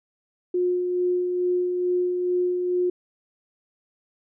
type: tone with tremolo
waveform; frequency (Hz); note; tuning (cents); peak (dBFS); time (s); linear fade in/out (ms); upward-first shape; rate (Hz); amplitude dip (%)
sine; 359; F4; +48; -19; 0.54-2.9; 5; sine; 2.3; 35
effects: none